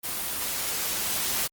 white noise with level ramp, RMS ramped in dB -31 to -27 dBFS, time 0.03-1.48 s, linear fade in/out 20 ms, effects Opus 24 kbps

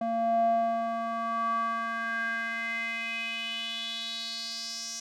square tone with band-pass filter sweep, 229 Hz, A#3, 31 cents flat, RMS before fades -31 dBFS, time 0.01-5 s, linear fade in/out 5 ms, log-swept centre 560 to 5900 Hz, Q 5.4, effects none

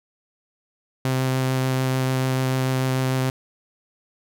sawtooth tone with vibrato, 130.5 Hz, C3, 4 cents flat, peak -16 dBFS, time 1.05-3.3 s, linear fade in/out 2 ms, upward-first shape sine, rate 6.8 Hz, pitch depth 8 cents each way, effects none

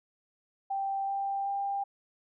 sine tone with pitch steps, 784 / 789.9 / 795.9 Hz, G5 / G5 / G5, 0 / +13 / +26 cents, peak -29 dBFS, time 0.7-1.84 s, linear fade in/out 10 ms, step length 380 ms, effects none

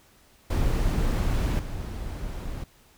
brown noise with level steps, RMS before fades -24 / -33 dBFS, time 0.5-2.64 s, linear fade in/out 5 ms, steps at 1.59 s, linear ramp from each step 5 ms, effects pink hiss -58 dBFS RMS until 2.97 s

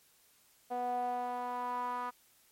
sawtooth tone with band-pass filter sweep, 246.2 Hz, B3, 5 cents flat, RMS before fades -36 dBFS, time 0.7-2.11 s, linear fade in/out 20 ms, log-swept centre 670 to 1100 Hz, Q 5.9, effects white hiss -66 dBFS RMS until 2.51 s + MP3 64 kbps

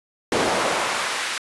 brown noise with high-pass filter sweep, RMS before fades -23 dBFS, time 0.32-1.38 s, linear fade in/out 2 ms, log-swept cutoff 350 to 1900 Hz, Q 0.8, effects resampled to 24000 Hz

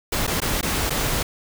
pink noise with dropouts, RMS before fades -23 dBFS, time 0.12-1.23 s, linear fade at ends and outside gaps 5 ms, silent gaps 0.268-0.275 / 0.403-0.417 / 0.612-0.628 / 0.897-0.904 s, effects none

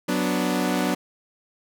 sawtooth chord, B minor, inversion second, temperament equal, 185 / 246.9 / 293.7 Hz, F#3 / B3 / D4, 0 / 0 / 0 cents, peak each -22 dBFS, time 0.08-0.95 s, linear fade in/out 10 ms, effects none

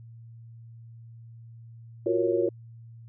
sine chord, Gb major seventh, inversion third, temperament equal, 349.2 / 370 / 466.2 / 554.4 Hz, F4 / Gb4 / Bb4 / Db5, 0 / 0 / 0 / 0 cents, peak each -26 / -28 / -28 / -29 dBFS, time 2.06-2.49 s, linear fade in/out 5 ms, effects added 115 Hz sine -44 dBFS peak until 3.08 s

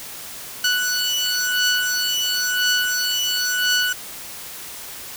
15% pulse beating tone pair, 1480 / 1480.97 Hz, F#6 / F#6, 0 / +1 cents, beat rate 0.97 Hz, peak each -15 dBFS, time 0.64-3.93 s, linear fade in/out 5 ms, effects white hiss -35 dBFS RMS until 5.16 s

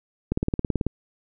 click train, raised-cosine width 3 ms, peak -10 dBFS, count 11, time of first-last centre 0.32-0.866 s, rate 18.3 Hz, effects none

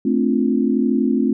sine chord, D minor seventh, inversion second, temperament equal, 220 / 261.6 / 293.7 / 349.2 Hz, A3 / C4 / D4 / F4, 0 / 0 / 0 / 0 cents, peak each -19 / -18 / -24 / -23 dBFS, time 0.05-1.33 s, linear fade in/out 5 ms, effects none

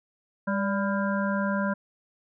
harmonic tone with a mistuned harmonic, 200 Hz, G3, 35 cents sharp, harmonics 1 / 3 / 5 / 7 / 8, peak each -26 / -31 / -33 / -34 / -35 dBFS, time 0.47-1.74 s, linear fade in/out 10 ms, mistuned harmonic 3, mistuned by -50 cents, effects none

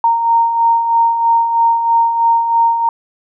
sine beating tone pair, 922 / 925.1 Hz, A#5 / A#5, -19 / -13 cents, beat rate 3.1 Hz, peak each -19 / -10 dBFS, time 0.04-2.89 s, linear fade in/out 2 ms, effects none

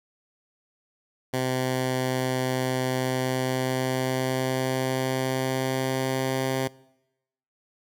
10% pulse tone with pitch glide, 128.9 to 131.84 Hz, C3 to C3, -26 to +14 cents, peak -16 dBFS, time 1.33-6.68 s, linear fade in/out 10 ms, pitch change +40 cents, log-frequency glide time 2.96-6.56 s, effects noise-tail reverb RT60 0.9 s tail -23 dB re dry

